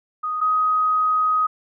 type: tone pair in turn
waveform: sine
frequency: 1244.5 / 1256.1 Hz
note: D#6 / D#6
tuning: 0 / +16 cents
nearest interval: unison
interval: 16 cents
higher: second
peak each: -22 / -16 dBFS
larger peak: second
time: 0.23-0.41 / 0.41-1.47 s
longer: second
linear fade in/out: 10 ms
effects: none